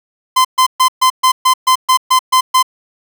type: tone bursts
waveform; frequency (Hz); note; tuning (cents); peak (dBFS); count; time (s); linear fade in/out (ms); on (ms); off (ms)
45% pulse; 1031; C6; -26; -7; 11; 0.36-2.628; 10; 88; 130
effects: none